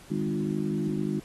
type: harmonic tone with a mistuned harmonic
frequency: 51.4 Hz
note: G#1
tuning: 17 cents flat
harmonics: 3 / 4 / 5 / 6 / 7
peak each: -32 / -30 / -37 / -32 / -34 dBFS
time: 0.1-1.2 s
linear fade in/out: 10 ms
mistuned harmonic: 4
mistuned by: -18 cents
effects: pink hiss -52 dBFS RMS until 1.24 s + AAC 32 kbps